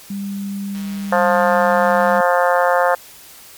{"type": "tone", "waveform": "sine", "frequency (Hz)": 198.9, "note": "G3", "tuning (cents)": 25, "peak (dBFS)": -22, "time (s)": [0.1, 2.21], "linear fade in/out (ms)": 5}
{"type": "click train", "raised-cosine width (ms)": 0.2, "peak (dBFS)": -22, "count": 228, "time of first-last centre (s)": [0.75, 2.178], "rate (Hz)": 159}
{"type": "harmonic tone", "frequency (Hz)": 176.7, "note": "F3", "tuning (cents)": 21, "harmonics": [3, 4, 5, 6, 7, 8, 9, 10], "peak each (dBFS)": [-16, -18, -20, -22, -23, -24, -25, -26], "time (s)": [1.12, 2.95], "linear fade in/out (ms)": 5}
{"effects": ["white hiss -41 dBFS RMS until 3.57 s", "MP3 96 kbps"]}